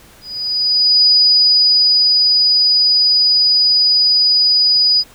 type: tone with ADSR envelope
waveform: sine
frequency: 4940 Hz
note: D#8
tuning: 13 cents flat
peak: -7 dBFS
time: 0.21-5.04 s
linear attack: 820 ms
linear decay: 1100 ms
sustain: -2 dB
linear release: 48 ms
effects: pink hiss -44 dBFS RMS until 5.14 s